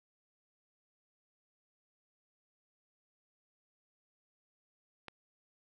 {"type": "click", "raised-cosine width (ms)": 0.3, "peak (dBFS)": -28, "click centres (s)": 5.083, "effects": []}